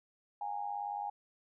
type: tone with amplitude modulation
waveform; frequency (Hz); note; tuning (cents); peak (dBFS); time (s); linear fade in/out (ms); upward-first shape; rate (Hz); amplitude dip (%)
sine; 820; G#5; -22; -32; 0.41-1.1; 5; sine; 98.6; 75
effects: none